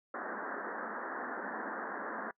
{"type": "band-pass noise", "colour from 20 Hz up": "white", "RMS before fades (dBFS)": -40, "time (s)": [0.14, 2.31], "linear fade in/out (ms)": 2, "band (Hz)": [200, 1800], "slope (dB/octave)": 96, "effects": ["noise-tail reverb RT60 0.1 s tail -24 dB re dry"]}